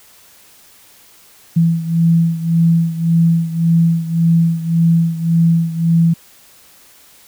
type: beating tone pair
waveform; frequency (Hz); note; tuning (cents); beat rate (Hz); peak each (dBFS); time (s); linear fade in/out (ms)
sine; 165.9 / 167.7; E3 / E3; +11 / +30; 1.8; -12 / -16; 1.56-6.14; 10
effects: white hiss -46 dBFS RMS until 7.27 s